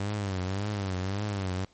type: tone with vibrato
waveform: sawtooth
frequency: 98 Hz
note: G2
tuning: in tune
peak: -25 dBFS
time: 0-1.65 s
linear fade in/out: 5 ms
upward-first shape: triangle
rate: 1.8 Hz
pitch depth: 140 cents each way
effects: pink hiss -63 dBFS RMS until 1.73 s + MP3 32 kbps